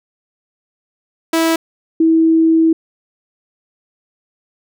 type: tone pair in turn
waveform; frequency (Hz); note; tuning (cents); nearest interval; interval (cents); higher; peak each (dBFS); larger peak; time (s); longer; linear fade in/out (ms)
sawtooth / sine; 327 / 324.4; E4 / E4; -14 / -28; unison; 14; first; -8; neither; 1.33-1.56 / 2-2.73; second; 5
effects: none